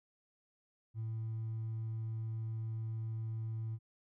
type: tone with hard clipping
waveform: triangle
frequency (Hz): 111.6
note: A2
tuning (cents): +25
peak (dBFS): -36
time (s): 0.94-3.79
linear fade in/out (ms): 50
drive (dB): 2
effects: none